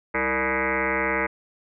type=tone with frequency modulation; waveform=sine; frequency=1244.5 Hz; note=D#6; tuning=in tune; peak=-21 dBFS; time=0.14-1.27 s; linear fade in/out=10 ms; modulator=131 Hz; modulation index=7.4; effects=none